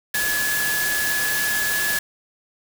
sine tone in noise, 1700 Hz, G#6, 40 cents sharp, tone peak -22 dBFS, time 0.14-1.99 s, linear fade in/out 5 ms, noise white, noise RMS -25 dBFS, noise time 0.14-1.99 s, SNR 0 dB, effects none

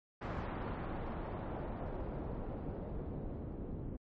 pink noise with low-pass filter sweep, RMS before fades -41 dBFS, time 0.21-3.97 s, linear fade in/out 10 ms, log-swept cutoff 1400 to 340 Hz, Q 0.86, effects MP3 32 kbps

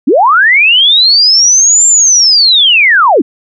sine linear two-way sweep, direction up then down, 220 to 7390 to 220 Hz, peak -3 dBFS, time 0.07-3.22 s, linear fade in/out 10 ms, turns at 1.87 s, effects none

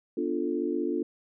sine chord, B half-diminished seventh, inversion none, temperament equal, 246.9 / 293.7 / 349.2 / 440 Hz, B3 / D4 / F4 / A4, 0 / 0 / 0 / 0 cents, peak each -34 / -31 / -30 / -34 dBFS, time 0.17-1.03 s, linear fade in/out 5 ms, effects none

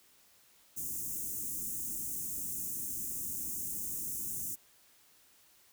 white band-stop noise, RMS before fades -38 dBFS, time 0.76-4.56 s, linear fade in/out 20 ms, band 350 to 6400 Hz, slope 48 dB/octave, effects white hiss -64 dBFS RMS until 5.72 s

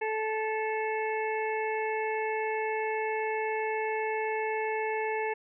harmonic tone with a mistuned harmonic, 436.2 Hz, A4, 15 cents flat, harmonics 1 / 2 / 4 / 5 / 6, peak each -31 / -33 / -38 / -38 / -42 dBFS, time 0.01-5.34 s, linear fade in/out 10 ms, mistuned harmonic 6, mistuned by +20 cents, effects none

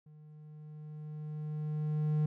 triangle tone with level ramp, 152.2 Hz, D#3, 38 cents flat, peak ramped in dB -51 to -24 dBFS, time 0.06-2.26 s, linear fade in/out 5 ms, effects none

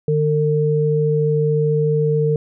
sine tone pair together, 151.14 / 452.3 Hz, D#3 / A4, -50 / +48 cents, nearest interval octave + perfect fifth, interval 1898 cents, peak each -17 dBFS, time 0.08-2.36 s, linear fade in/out 2 ms, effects none

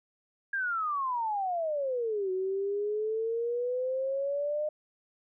sine exponential two-way sweep, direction down then up, 1633 to 370 to 611 Hz, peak -28 dBFS, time 0.53-4.69 s, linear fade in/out 5 ms, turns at 2.31 s, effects none

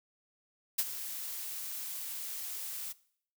blue noise with ADSR envelope, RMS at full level -27 dBFS, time 0.78-2.93 s, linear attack 11 ms, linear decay 42 ms, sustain -13 dB, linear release 16 ms, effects noise-tail reverb RT60 0.6 s tail -20 dB re dry

